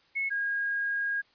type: tone pair in turn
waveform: sine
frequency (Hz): 2190 / 1631.7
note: C#7 / G#6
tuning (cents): -22 / -31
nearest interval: perfect fourth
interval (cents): 509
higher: first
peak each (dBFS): -27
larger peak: neither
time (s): 0.15-0.3 / 0.3-1.22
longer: second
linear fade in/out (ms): 20
effects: white hiss -64 dBFS RMS until 1.34 s + resampled to 11025 Hz